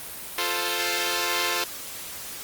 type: chord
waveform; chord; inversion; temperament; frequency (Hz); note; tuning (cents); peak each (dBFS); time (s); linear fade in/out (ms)
5% pulse; F major; none; equal; 349.2 / 440 / 523.3; F4 / A4 / C5; 0 / 0 / 0; -17; 0.38-1.64; 2
effects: white hiss -37 dBFS RMS until 2.43 s + Opus 32 kbps